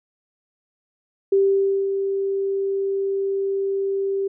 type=tone with ADSR envelope; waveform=sine; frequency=392 Hz; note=G4; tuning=in tune; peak=-13 dBFS; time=1.32-4.28 s; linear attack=6 ms; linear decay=550 ms; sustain=-7 dB; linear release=9 ms; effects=none